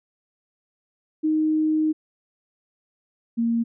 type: tone pair in turn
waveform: sine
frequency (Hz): 311.1 / 231.8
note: D#4 / A#3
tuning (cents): 0 / -10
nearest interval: perfect fourth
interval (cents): 510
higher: first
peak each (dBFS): -18 / -19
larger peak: first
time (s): 1.23-1.93 / 3.37-3.64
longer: first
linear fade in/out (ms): 20
effects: none